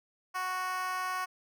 10% pulse tone with high-pass filter, 369.5 Hz, F#4, 2 cents flat, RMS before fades -34 dBFS, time 0.34-1.26 s, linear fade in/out 20 ms, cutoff 960 Hz, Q 3.8, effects none

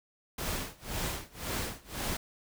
pink noise with tremolo, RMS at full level -33 dBFS, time 0.38-2.17 s, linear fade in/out 5 ms, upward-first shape sine, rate 1.9 Hz, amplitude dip 95%, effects none

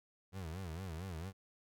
30% pulse tone with vibrato, 87.31 Hz, F2, in tune, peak -39 dBFS, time 0.32-1.33 s, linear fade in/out 50 ms, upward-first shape sine, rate 4.4 Hz, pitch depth 190 cents each way, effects none

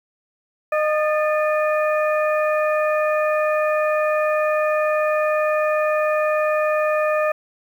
harmonic tone with a mistuned harmonic, 613 Hz, D#5, 26 cents flat, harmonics 1 / 2 / 3 / 4, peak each -18 / -24 / -28 / -30 dBFS, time 0.72-7.32 s, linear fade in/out 5 ms, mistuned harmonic 3, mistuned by -63 cents, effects 8-bit

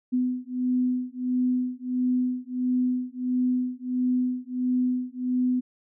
sine beating tone pair, 250.5 / 252 Hz, B3 / B3, +25 / +35 cents, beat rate 1.5 Hz, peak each -26 dBFS, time 0.12-5.61 s, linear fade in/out 20 ms, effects none

